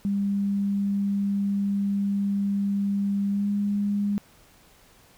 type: tone with pitch glide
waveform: sine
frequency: 200 to 203.4 Hz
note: G3 to G#3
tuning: +35 to -36 cents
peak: -22 dBFS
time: 0.05-4.18 s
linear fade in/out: 0 ms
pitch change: +29 cents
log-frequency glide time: 3.3-3.49 s
effects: pink hiss -56 dBFS RMS until 5.17 s